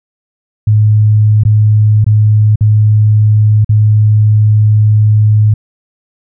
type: tone with dropouts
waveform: sine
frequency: 106.7 Hz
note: G#2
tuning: 47 cents sharp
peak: -4 dBFS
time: 0.67-5.54 s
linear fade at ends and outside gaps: 5 ms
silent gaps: 1.436-1.451 / 2.044-2.064 / 2.558-2.608 / 3.646-3.692 s
effects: none